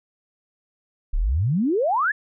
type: exponential sweep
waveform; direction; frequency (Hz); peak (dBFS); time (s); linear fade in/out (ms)
sine; up; 30.06 to 1800; -18; 1.13-2.12; 10
effects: none